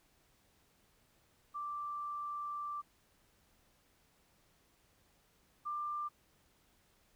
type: tone pair in turn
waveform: sine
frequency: 1174.7 / 1188.3 Hz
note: D6 / D6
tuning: 0 / +20 cents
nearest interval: unison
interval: 20 cents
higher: second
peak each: -38 / -36 dBFS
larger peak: second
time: 1.54-2.82 / 5.65-6.09 s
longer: first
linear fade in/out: 20 ms
effects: pink hiss -71 dBFS RMS until 7.15 s